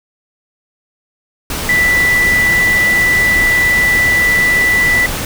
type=tone in noise; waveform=sine; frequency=1975.5 Hz; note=B6; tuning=in tune; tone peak=-9 dBFS; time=1.69-5.06 s; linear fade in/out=2 ms; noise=pink; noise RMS=-20 dBFS; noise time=1.5-5.25 s; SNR=+8 dB; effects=none